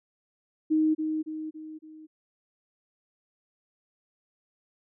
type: tone with echo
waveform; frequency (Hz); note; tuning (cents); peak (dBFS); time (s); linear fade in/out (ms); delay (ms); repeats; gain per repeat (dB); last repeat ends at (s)
sine; 312.2; D#4; +6; -20; 0.7-0.95; 20; 280; 4; -6; 2.07
effects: none